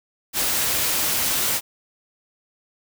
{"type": "noise", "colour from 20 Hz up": "white", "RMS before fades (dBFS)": -22, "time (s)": [0.33, 1.61], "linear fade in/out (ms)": 50, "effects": []}